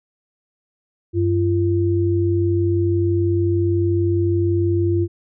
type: tone pair together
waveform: sine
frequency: 96.1 / 342.5 Hz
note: G2 / F4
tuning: -34 / -34 cents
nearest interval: octave + minor seventh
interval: 2200 cents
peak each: -18 dBFS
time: 1.13-5.08 s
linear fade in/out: 50 ms
effects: none